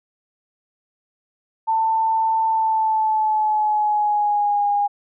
sine tone with pitch glide, 891 to 817.1 Hz, A5 to G#5, +22 to -28 cents, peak -16 dBFS, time 1.67-4.88 s, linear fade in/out 20 ms, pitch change -150 cents, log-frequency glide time 2.48-4.67 s, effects none

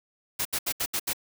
white noise bursts, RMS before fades -28 dBFS, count 6, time 0.39-1.133 s, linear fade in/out 10 ms, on 63 ms, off 73 ms, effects none

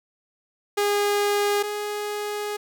sawtooth tone pair in turn, 409.5 / 415.9 Hz, G#4 / G#4, -24 / +2 cents, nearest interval unison, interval 26 cents, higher second, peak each -16 / -23 dBFS, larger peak first, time 0.77-1.63 / 1.63-2.57 s, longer second, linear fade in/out 10 ms, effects none

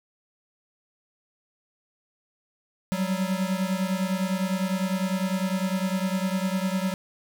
square beating tone pair, 185 / 194.9 Hz, F#3 / G3, 0 / -10 cents, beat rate 9.9 Hz, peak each -27 / -29 dBFS, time 2.92-6.94 s, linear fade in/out 0 ms, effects none

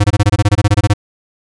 square tone bursts, 103.1 Hz, G#2, 12 cents flat, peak -7 dBFS, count 15, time 0-0.937 s, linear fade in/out 10 ms, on 41 ms, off 23 ms, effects resampled to 22050 Hz

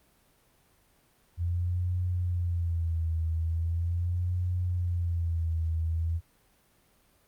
sine tone with vibrato, 85.4 Hz, F2, 38 cents flat, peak -26 dBFS, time 1.37-6.21 s, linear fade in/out 50 ms, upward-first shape sine, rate 0.4 Hz, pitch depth 87 cents each way, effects pink hiss -65 dBFS RMS until 7.27 s + Opus 32 kbps

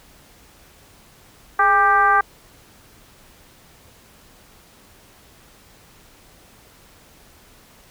sine tone with frequency modulation, 1187 Hz, D6, 18 cents sharp, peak -12 dBFS, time 1.59-2.21 s, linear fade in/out 5 ms, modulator 384 Hz, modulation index 1.2, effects pink hiss -50 dBFS RMS until 7.9 s

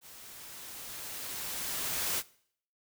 white noise with level ramp, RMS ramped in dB -51 to -31 dBFS, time 0.01-2.23 s, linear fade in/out 50 ms, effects noise-tail reverb RT60 0.6 s tail -21 dB re dry

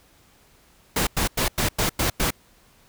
pink noise bursts, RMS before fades -22 dBFS, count 7, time 0.96-2.306 s, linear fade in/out 5 ms, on 110 ms, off 96 ms, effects pink hiss -57 dBFS RMS until 2.88 s

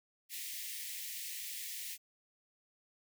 white high-pass noise, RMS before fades -43 dBFS, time 0.29-1.98 s, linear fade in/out 50 ms, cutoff 1800 Hz, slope 96 dB/octave, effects none

